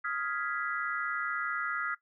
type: chord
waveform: sine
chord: F half-diminished seventh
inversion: third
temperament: equal with one note detuned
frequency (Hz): 1256.8 / 1396.9 / 1661.2 / 1975.5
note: Eb6 / F6 / Ab6 / Cb7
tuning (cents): +17 / 0 / 0 / 0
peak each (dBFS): -36 / -35 / -37 / -39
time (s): 0.04-1.95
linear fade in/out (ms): 10
effects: noise-tail reverb RT60 0.1 s tail -17 dB re dry

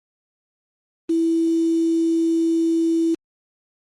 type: tone with quantisation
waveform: sine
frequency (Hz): 329.6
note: E4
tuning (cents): 0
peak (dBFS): -16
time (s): 1.09-3.15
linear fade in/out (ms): 10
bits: 6
effects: low-pass 7000 Hz 12 dB/octave + Opus 32 kbps

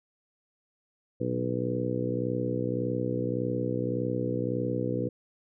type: harmonic tone with a mistuned harmonic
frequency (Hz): 61.74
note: B1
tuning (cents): 0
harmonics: 2 / 3 / 4 / 5 / 6 / 7 / 8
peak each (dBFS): -33 / -36 / -35 / -34 / -38 / -36 / -33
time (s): 1.2-5.09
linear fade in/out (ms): 10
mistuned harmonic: 2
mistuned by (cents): -39
effects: none

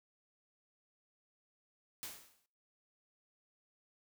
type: noise with exponential decay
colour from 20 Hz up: white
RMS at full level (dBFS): -42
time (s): 2.03-2.46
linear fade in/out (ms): 0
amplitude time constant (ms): 93
effects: noise-tail reverb RT60 0.6 s tail -25 dB re dry

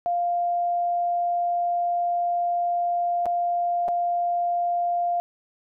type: tone with dropouts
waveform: sine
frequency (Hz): 698.5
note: F5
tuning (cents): 0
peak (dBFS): -21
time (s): 0.06-5.2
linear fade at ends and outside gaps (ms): 0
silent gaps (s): 3.257-3.264 / 3.881-3.886
effects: none

